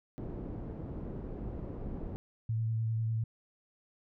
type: low-pass noise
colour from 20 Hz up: pink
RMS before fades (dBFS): -40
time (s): 0.18-2.16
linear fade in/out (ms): 0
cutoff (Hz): 410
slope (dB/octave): 12
type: tone with vibrato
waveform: sine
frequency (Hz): 112.2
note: A2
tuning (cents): +34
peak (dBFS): -29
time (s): 2.49-3.24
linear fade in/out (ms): 5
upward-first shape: sine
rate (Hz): 10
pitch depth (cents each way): 19
effects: none